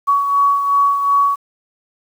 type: beating tone pair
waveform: sine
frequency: 1125 / 1127.7 Hz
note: C#6 / C#6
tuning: +25 / +29 cents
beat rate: 2.7 Hz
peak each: -12 / -21 dBFS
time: 0.07-1.36 s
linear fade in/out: 20 ms
effects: 7-bit